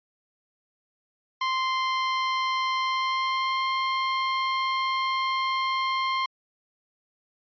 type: tone with pitch glide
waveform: sawtooth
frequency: 1045 to 1055.9 Hz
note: C6 to C6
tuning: -2 to +15 cents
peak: -20 dBFS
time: 1.41-6.26 s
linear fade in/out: 5 ms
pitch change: +17 cents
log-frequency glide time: 2.78-3.67 s
effects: resampled to 11025 Hz